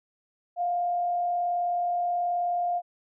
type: tone with frequency modulation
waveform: sine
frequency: 704 Hz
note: F5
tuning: 14 cents sharp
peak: -24 dBFS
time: 0.56-2.82 s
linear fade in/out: 50 ms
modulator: 38.8 Hz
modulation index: 0.3
effects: none